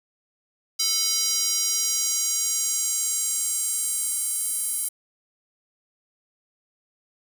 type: tone with high-pass filter sweep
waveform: square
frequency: 439.5 Hz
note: A4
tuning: 2 cents flat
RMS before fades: -25 dBFS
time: 0.79-4.89 s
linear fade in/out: 10 ms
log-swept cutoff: 5000 to 9900 Hz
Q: 2.9
effects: none